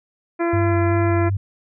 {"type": "harmonic tone", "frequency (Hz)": 339.8, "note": "F4", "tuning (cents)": -47, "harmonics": [1, 2, 3, 4, 5, 6, 7], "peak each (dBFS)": [-19, -25, -29, -31, -33, -35, -36], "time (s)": [0.39, 1.3], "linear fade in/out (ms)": 20}
{"type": "tone with vibrato", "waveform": "sine", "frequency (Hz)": 96.7, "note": "G2", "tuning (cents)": -23, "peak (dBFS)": -18, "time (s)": [0.53, 1.37], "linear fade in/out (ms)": 5, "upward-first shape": "square", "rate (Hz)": 2.6, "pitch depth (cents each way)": 29}
{"effects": []}